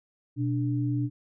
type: tone pair together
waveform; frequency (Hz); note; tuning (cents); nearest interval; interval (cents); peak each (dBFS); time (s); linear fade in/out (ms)
sine; 123.49 / 293.7; B2 / D4; 0 / 0; octave + minor third; 1500; -26 / -29; 0.36-1.1; 50
effects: none